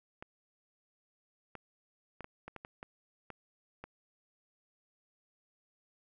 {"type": "clicks", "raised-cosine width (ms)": 0.5, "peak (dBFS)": -29, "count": 10, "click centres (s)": [0.225, 1.553, 2.207, 2.244, 2.48, 2.563, 2.649, 2.829, 3.303, 3.84], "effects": []}